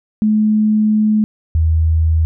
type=tone pair in turn; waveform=sine; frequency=214.2 / 80.23 Hz; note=A3 / E2; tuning=-46 / -46 cents; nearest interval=octave + perfect fourth; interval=1700 cents; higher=first; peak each=-10 dBFS; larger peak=neither; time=0.22-1.24 / 1.55-2.25 s; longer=first; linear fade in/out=0 ms; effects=none